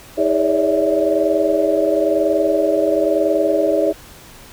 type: tone cluster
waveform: sine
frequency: 320 / 409.3 / 560 / 581 / 650 Hz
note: D#4 / G#4 / C#5 / D5 / E5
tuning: +49 / -25 / +18 / -19 / -24 cents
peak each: -20 dBFS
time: 0.17-3.93 s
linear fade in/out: 20 ms
effects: pink hiss -41 dBFS RMS until 4.52 s